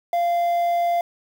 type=tone with quantisation; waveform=triangle; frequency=692 Hz; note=F5; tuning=16 cents flat; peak=-16 dBFS; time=0.13-1.01 s; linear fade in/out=2 ms; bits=7; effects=none